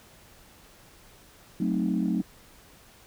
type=chord; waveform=sine; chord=F# diminished seventh; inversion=none; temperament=equal; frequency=185 / 220 / 261.6 / 311.1 Hz; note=F#3 / A3 / C4 / Eb4; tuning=0 / 0 / 0 / 0 cents; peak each=-27 / -28 / -30 / -30 dBFS; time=1.6-2.22 s; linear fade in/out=5 ms; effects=tanh soft clip ceiling -16 dBFS + pink hiss -54 dBFS RMS until 3.06 s